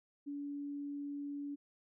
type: tone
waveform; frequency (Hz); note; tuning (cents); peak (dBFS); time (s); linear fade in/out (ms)
sine; 286; D4; -46; -39; 0.26-1.56; 20
effects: none